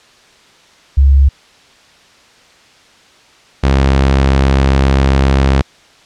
sine / sawtooth tone pair in turn, 68.7 / 67.48 Hz, C#2 / C#2, -15 / -46 cents, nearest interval unison, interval 31 cents, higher first, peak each -4 dBFS, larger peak neither, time 0.97-1.29 / 3.63-5.62 s, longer second, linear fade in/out 10 ms, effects white hiss -45 dBFS RMS until 6.05 s + low-pass 5000 Hz 12 dB/octave

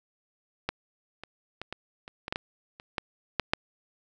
clicks, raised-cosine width 0.3 ms, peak -12 / -24 / -20 / -19 / -26 / -19 / -13 / -14 / -28 / -12 / -8 / -6 dBFS, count 12, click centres 0.69 / 1.236 / 1.616 / 1.726 / 2.079 / 2.281 / 2.325 / 2.359 / 2.799 / 2.982 / 3.397 / 3.535 s, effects none

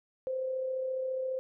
sine tone with amplitude modulation, 520 Hz, C5, 11 cents flat, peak -29 dBFS, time 0.27-1.39 s, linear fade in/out 0 ms, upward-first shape sine, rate 34.6 Hz, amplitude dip 35%, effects none

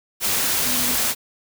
sine tone in noise, 247.4 Hz, B3, 3 cents sharp, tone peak -30 dBFS, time 0.63-0.96 s, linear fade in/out 50 ms, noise white, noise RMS -21 dBFS, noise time 0.2-1.15 s, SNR -12 dB, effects none

